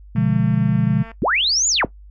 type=chord; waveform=sine; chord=B diminished seventh; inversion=none; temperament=equal; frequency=123.47 / 146.83 / 174.61 / 207.7 Hz; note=B2 / D3 / F3 / Ab3; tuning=0 / 0 / 0 / 0 cents; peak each=-20 dBFS; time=0.15-1.03 s; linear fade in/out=10 ms
type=click train; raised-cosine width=0.5 ms; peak=-24 dBFS; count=217; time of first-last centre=0.16-1.116 s; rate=226 Hz
type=linear two-way sweep; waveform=sine; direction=up then down; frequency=117.3 to 7170 to 117.3 Hz; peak=-15 dBFS; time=1.22-1.85 s; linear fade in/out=0 ms; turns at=1.68 s
effects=noise-tail reverb RT60 0.1 s tail -17 dB re dry + added 50 Hz sine -39 dBFS peak until 2.1 s